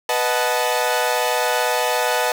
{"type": "chord", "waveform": "sawtooth", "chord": "B dominant seventh", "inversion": "none", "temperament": "equal with one note detuned", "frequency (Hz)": [493.9, 622.3, 740, 872.4], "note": ["B4", "D#5", "F#5", "A5"], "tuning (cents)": [0, 0, 0, -15], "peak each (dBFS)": [-19, -20, -21, -19], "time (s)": [0.09, 2.32], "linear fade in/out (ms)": 2, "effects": []}